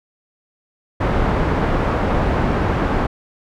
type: low-pass noise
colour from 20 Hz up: pink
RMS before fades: -18 dBFS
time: 1-3.07 s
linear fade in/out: 10 ms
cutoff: 1300 Hz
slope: 12 dB/octave
effects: none